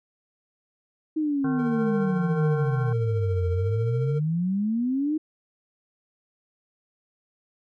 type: exponential two-way sweep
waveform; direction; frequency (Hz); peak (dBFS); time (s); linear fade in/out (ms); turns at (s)
sine; down then up; 317 to 86.9 to 317; -22; 1.16-5.18; 10; 3.49
type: harmonic tone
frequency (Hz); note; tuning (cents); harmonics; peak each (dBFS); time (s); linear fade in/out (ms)
153.4; D#3; -24; 1 / 3 / 5 / 7 / 9 / 10; -31 / -36 / -38 / -39 / -41 / -41; 1.44-2.93; 5
type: tone with tremolo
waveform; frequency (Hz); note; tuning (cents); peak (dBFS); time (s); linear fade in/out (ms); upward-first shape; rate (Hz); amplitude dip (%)
triangle; 458.5; A#4; -29; -25; 1.58-4.2; 20; triangle; 14; 50
effects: none